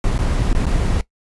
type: noise with dropouts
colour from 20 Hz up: brown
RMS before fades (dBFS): -17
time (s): 0.04-1.01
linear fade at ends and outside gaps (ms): 1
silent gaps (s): 0.18-0.189 / 0.53-0.549 / 0.656-0.666
effects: noise-tail reverb RT60 0.1 s tail -18 dB re dry + resampled to 24000 Hz

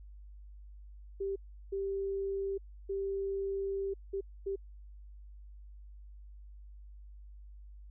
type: tone bursts at uneven times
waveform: sine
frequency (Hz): 392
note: G4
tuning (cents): 0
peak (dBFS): -32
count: 5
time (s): 1.2-1.36 / 1.72-2.58 / 2.89-3.94 / 4.13-4.21 / 4.46-4.56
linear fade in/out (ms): 10
effects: added 50 Hz sine -48 dBFS peak until 7.9 s

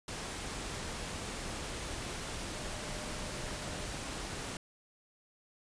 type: tone in noise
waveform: sine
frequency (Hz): 605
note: D#5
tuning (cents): -49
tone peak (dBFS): -50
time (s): 2.54-3.85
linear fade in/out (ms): 2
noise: pink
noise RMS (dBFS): -40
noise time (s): 0.08-4.57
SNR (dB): -13
effects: resampled to 22050 Hz

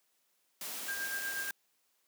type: noise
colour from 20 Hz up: white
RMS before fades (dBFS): -41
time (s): 0.61-1.51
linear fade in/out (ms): 2
type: tone with tremolo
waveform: sine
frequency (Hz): 1600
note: G6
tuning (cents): +35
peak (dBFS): -34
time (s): 0.88-1.51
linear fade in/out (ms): 5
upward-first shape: sine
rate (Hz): 8.3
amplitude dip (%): 50
effects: white hiss -75 dBFS RMS until 2.07 s + high-pass 200 Hz 12 dB/octave

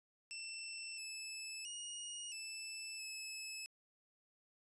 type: tone with pitch steps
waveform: 15% pulse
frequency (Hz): 2679 / 2618 / 2874 / 2635 / 2600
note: E7 / E7 / F7 / E7 / E7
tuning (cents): +27 / -13 / +49 / -1 / -24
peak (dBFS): -37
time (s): 0.31-3.66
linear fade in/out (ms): 0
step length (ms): 670
effects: resampled to 22050 Hz

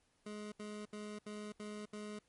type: tone bursts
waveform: 25% pulse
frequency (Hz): 210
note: G#3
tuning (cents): +19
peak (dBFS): -40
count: 6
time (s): 0.26-2.19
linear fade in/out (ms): 5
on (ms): 260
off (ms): 74
effects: pink hiss -75 dBFS RMS until 2.28 s + MP3 48 kbps

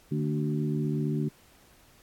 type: harmonic tone with a mistuned harmonic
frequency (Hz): 75.1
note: D2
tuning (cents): +39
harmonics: 2 / 3 / 4 / 5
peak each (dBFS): -28 / -32 / -34 / -36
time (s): 0.11-1.29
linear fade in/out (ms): 10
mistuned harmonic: 4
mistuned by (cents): -37
effects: pink hiss -59 dBFS RMS until 2.02 s + AAC 64 kbps

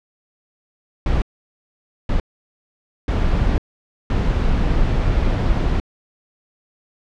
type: noise bursts at uneven times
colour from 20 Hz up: brown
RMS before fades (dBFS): -17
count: 4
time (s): 1.06-1.22 / 2.09-2.2 / 3.08-3.58 / 4.1-5.8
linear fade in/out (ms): 2
effects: low-pass 4000 Hz 12 dB/octave

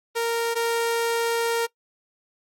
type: tone pair in turn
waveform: sawtooth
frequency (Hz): 463.9 / 463.9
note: A#4 / A#4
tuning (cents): -8 / -8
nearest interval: unison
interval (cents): 0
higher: neither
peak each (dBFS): -18 / -17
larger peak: second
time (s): 0.15-0.55 / 0.55-1.67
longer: second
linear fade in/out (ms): 20
effects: noise-tail reverb RT60 0.1 s tail -21 dB re dry + MP3 64 kbps

